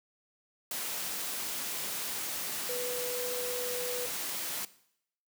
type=tone in noise; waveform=sine; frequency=493.9 Hz; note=B4; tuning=in tune; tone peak=-34 dBFS; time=2.69-4.06 s; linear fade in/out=2 ms; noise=white; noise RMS=-36 dBFS; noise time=0.71-4.65 s; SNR=-1 dB; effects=noise-tail reverb RT60 0.7 s tail -18 dB re dry + high-pass 150 Hz 12 dB/octave